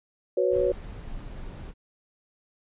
sine chord, F# suspended fourth, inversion none, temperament equal, 370 / 493.9 / 554.4 Hz, F#4 / B4 / C#5, 0 / 0 / 0 cents, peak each -25 dBFS, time 0.37-0.72 s, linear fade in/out 5 ms
brown noise, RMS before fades -38 dBFS, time 0.5-1.74 s, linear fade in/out 50 ms
effects resampled to 8000 Hz

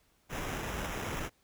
pink noise with sample-and-hold, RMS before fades -37 dBFS, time 0.29-1.3 s, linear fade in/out 50 ms, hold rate 4410 Hz, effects pink hiss -70 dBFS RMS until 1.43 s

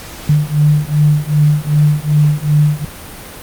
sine beating tone pair, 148.1 / 150.7 Hz, D3 / D3, +15 / +45 cents, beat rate 2.6 Hz, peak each -12 dBFS, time 0.29-2.85 s, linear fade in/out 5 ms, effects pink hiss -31 dBFS RMS until 3.42 s + Opus 48 kbps

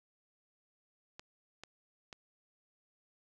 clicks, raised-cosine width 0.2 ms, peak -29 dBFS, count 3, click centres 1.195 / 1.636 / 2.128 s, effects none

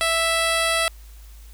10% pulse tone with low-pass filter, 659.3 Hz, E5, in tune, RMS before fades -21 dBFS, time 0.01-0.88 s, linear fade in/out 0 ms, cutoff 11000 Hz, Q 1.3, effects added 53 Hz sine -40 dBFS peak until 1.53 s + white hiss -53 dBFS RMS until 1.53 s

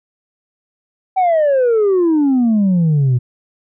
sine exponential sweep, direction down, 772 to 119.6 Hz, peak -8 dBFS, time 1.16-3.19 s, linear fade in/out 20 ms, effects tanh soft clip ceiling -9 dBFS

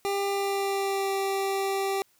25% pulse tone with pitch glide, 398.1 to 390.8 Hz, G4 to G4, +27 to -5 cents, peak -22 dBFS, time 0.05-2.02 s, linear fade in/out 0 ms, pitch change -32 cents, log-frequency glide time 0.27-1.12 s, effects white hiss -65 dBFS RMS until 2.19 s

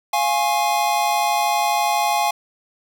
square chord, Db major, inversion first, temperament equal with one note detuned, 698.5 / 830.6 / 1084.7 Hz, F5 / Ab5 / Db6, 0 / 0 / -38 cents, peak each -23 / -20 / -26 dBFS, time 0.13-2.31 s, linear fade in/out 5 ms, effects none

